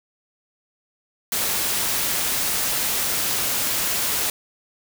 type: noise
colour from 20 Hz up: white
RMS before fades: -23 dBFS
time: 1.32-4.3 s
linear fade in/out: 2 ms
effects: none